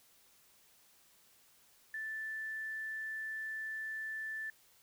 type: tone with quantisation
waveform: sine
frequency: 1760 Hz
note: A6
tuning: in tune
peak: -38 dBFS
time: 1.94-4.5 s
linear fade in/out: 2 ms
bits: 11
effects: white hiss -66 dBFS RMS until 4.82 s